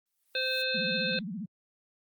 blue noise with exponential growth, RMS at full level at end -45 dBFS, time 0.06-0.62 s, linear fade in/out 5 ms, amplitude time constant 120 ms
harmonic tone, 518 Hz, C5, 17 cents flat, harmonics 1 / 3 / 5 / 7 / 8, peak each -34 / -34 / -34 / -34 / -34 dBFS, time 0.35-1.19 s, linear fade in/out 2 ms
sine tone with vibrato, 197.2 Hz, G3, 11 cents sharp, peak -34 dBFS, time 0.74-1.46 s, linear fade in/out 10 ms, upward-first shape sine, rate 15 Hz, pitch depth 260 cents each way
effects Opus 32 kbps

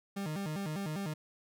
40% pulse tone with vibrato, 174.61 Hz, F3, in tune, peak -34 dBFS, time 0.16-1.14 s, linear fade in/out 10 ms, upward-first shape square, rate 5 Hz, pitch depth 220 cents each way, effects none

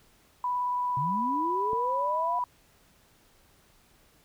sine tone with vibrato, 987.8 Hz, B5, in tune, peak -26 dBFS, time 0.44-2.44 s, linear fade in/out 2 ms, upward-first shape triangle, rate 18 Hz, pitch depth 12 cents each way
sine linear sweep, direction up, 128 to 719 Hz, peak -31 dBFS, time 0.97-2.39 s, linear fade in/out 2 ms
click, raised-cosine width 2 ms, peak -26 dBFS, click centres 1.732 s
effects pink hiss -62 dBFS RMS until 4.24 s

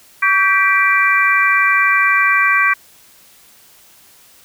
harmonic tone with a mistuned harmonic, 392 Hz, G4, in tune, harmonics 3 / 4 / 5 / 6, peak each -16 / -16 / -16 / -16 dBFS, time 0.22-2.74 s, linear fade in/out 10 ms, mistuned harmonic 3, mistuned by -54 cents, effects white hiss -47 dBFS RMS until 4.44 s

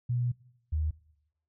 sine tone pair in turn, 122 / 77.3 Hz, B2 / D#2, -21 / -11 cents, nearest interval minor sixth, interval 790 cents, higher first, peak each -26 dBFS, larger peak neither, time 0.09-0.32 / 0.72-0.91 s, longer first, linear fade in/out 10 ms, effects noise-tail reverb RT60 0.8 s tail -21 dB re dry

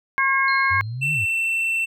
harmonic tone, 540 Hz, C#5, 45 cents flat, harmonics 2 / 3 / 4, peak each -21 / -21 / -21 dBFS, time 0.18-0.81 s, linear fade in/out 0 ms
sine tone with exponential decay, 4186 Hz, C8, in tune, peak -28 dBFS, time 0.48-1.17 s, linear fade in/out 2 ms, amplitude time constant 150 ms
sine exponential two-way sweep, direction up then down, 87.31 to 155.56 to 87.5 Hz, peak -26 dBFS, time 0.7-1.26 s, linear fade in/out 20 ms, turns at 1.13 s
triangle tone, 2687 Hz, E7, 33 cents sharp, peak -18 dBFS, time 1.01-1.86 s, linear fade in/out 20 ms
effects none

